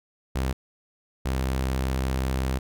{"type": "tone pair in turn", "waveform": "sawtooth", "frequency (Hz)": [65.41, 65.41], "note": ["C2", "C2"], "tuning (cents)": [0, 0], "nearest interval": "unison", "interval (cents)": 0, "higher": "neither", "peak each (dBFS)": -20, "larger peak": "neither", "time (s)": [[0.35, 0.53], [1.25, 2.59]], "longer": "second", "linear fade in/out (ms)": 10, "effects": []}